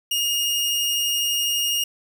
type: tone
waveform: sawtooth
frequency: 2848 Hz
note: F7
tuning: 33 cents sharp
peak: -17 dBFS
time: 0.11-1.84 s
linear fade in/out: 5 ms
effects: none